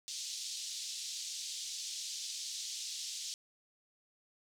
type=band-pass noise; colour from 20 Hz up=white; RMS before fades=-42 dBFS; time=0.08-3.34 s; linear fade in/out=0 ms; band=3500 to 6900 Hz; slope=24 dB/octave; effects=none